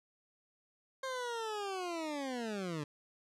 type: linear sweep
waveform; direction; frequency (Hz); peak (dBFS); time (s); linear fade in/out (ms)
20% pulse; down; 534 to 142.6; -32; 1.03-2.84; 5
effects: low-pass 8000 Hz 12 dB/octave